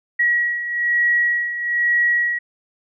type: beating tone pair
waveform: sine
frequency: 1913 / 1914.1 Hz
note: A#6 / A#6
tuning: +44 / +45 cents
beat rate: 1.1 Hz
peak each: -23 / -17 dBFS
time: 0.19-2.39 s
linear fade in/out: 10 ms
effects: none